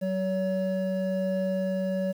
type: tone pair together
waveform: triangle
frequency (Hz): 188.7 / 565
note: F#3 / C#5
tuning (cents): +34 / +33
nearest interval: octave + perfect fifth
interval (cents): 1899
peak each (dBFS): -26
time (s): 0.01-2.13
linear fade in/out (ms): 20
effects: 9-bit